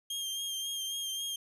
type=tone with vibrato; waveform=sawtooth; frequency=3205 Hz; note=G7; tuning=38 cents sharp; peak=-31 dBFS; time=0.1-1.36 s; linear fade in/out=5 ms; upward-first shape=sine; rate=3.7 Hz; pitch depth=28 cents each way; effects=resampled to 32000 Hz